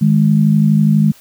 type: tone pair together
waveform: sine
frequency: 156 / 208.2 Hz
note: D#3 / G#3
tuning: +5 / +5 cents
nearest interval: perfect fourth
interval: 500 cents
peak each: -11 dBFS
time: 0.01-1.12 s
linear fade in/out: 10 ms
effects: white hiss -45 dBFS RMS until 1.2 s